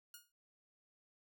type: tone with exponential decay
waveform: 5% pulse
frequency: 1435 Hz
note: F6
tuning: 47 cents sharp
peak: -37 dBFS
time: 0.14-0.32 s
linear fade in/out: 2 ms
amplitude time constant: 38 ms
effects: none